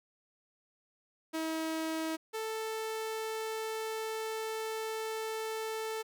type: tone pair in turn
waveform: sawtooth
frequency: 320.4 / 441.2 Hz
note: E4 / A4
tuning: -49 / +5 cents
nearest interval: tritone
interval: 554 cents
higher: second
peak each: -29 / -31 dBFS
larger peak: first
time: 1.33-2.17 / 2.33-6.03 s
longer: second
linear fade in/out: 20 ms
effects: none